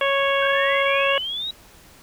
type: harmonic tone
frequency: 553 Hz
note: C#5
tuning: 4 cents flat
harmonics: 1 / 2 / 3 / 4 / 5 / 6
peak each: -21 / -24 / -26 / -27 / -28 / -29 dBFS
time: 0.01-1.18 s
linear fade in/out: 2 ms
type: exponential sweep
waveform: sine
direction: up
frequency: 1547 to 3896 Hz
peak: -25 dBFS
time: 0.42-1.51 s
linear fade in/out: 5 ms
effects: pink hiss -49 dBFS RMS until 2.02 s